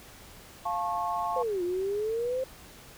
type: chord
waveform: sine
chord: F augmented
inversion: none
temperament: just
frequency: 698.5 / 873.1 / 1091.3 Hz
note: F5 / A5 / C#6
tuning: 0 / -14 / -27 cents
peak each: -32 / -32 / -32 dBFS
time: 0.65-1.43 s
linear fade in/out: 10 ms
type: exponential two-way sweep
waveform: sine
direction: down then up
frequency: 530 to 346.6 to 530 Hz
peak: -27 dBFS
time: 1.36-2.44 s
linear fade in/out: 5 ms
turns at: 1.63 s
effects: pink hiss -50 dBFS RMS until 2.97 s